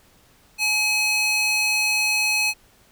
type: tone with high-pass filter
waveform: square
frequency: 848 Hz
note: G#5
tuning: 36 cents sharp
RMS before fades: -21 dBFS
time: 0.58-2.54 s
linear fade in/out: 50 ms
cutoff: 2500 Hz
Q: 1.6
effects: pink hiss -56 dBFS RMS until 2.91 s